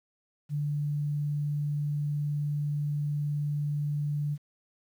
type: tone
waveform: sine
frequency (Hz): 146.83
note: D3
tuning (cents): 0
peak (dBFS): -27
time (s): 0.49-4.38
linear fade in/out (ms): 50
effects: 10-bit